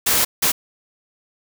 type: noise bursts at uneven times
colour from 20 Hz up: white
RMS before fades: -17 dBFS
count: 2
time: 0.06-0.25 / 0.42-0.52 s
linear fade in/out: 10 ms
effects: none